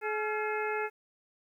harmonic tone with a mistuned harmonic, 426.5 Hz, G#4, 46 cents sharp, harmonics 1 / 2 / 3 / 4 / 5 / 6, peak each -33 / -36 / -38 / -39 / -40 / -41 dBFS, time 0.01-0.9 s, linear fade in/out 50 ms, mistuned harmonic 3, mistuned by +120 cents, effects 11-bit

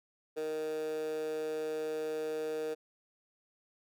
15% pulse tone with high-pass filter, 155.56 Hz, D#3, in tune, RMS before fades -36 dBFS, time 0.36-2.75 s, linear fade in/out 20 ms, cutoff 430 Hz, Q 6.7, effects none

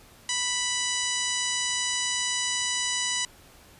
harmonic tone, 987.8 Hz, B5, in tune, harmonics 1 / 2 / 3 / 4 / 5 / 6 / 7 / 8 / 9, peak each -38 / -33 / -32 / -34 / -36 / -33 / -34 / -37 / -36 dBFS, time 0.29-3.25 s, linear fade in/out 2 ms, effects pink hiss -53 dBFS RMS until 3.79 s + resampled to 32000 Hz

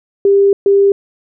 sine tone bursts at uneven times, 397.7 Hz, G4, 25 cents sharp, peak -6 dBFS, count 2, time 0.25-0.53 / 0.66-0.92 s, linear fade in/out 2 ms, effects none

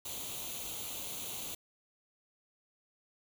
white noise with comb filter, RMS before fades -41 dBFS, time 0.05-1.55 s, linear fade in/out 5 ms, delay 0.29 ms, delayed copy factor +0.7, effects none

